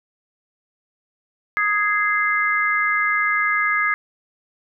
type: chord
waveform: sine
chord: Ab major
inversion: second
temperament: just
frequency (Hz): 1245.9 / 1661.2 / 2077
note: Eb6 / Ab6 / C7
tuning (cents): +2 / 0 / -13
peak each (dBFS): -22 / -21 / -21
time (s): 1.57-3.94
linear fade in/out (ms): 0
effects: none